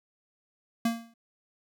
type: tone with exponential decay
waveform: square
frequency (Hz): 230.6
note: A#3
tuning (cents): -19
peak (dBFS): -22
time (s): 0.85-1.14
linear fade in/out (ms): 5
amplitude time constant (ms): 61
effects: none